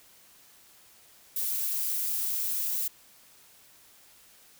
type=noise; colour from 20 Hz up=violet; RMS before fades=-30 dBFS; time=1.36-2.88 s; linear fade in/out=5 ms; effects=white hiss -57 dBFS RMS until 4.59 s